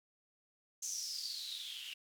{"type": "noise with band-pass filter sweep", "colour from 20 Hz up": "blue", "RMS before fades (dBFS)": -43, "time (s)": [0.82, 1.94], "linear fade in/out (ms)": 10, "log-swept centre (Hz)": [6400, 2800], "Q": 9.1, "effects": []}